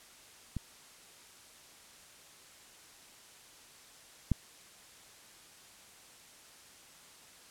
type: clicks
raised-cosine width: 5 ms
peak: -23 / -14 dBFS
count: 2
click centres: 0.567 / 4.317 s
effects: white hiss -56 dBFS RMS until 7.5 s + low-pass 10000 Hz 12 dB/octave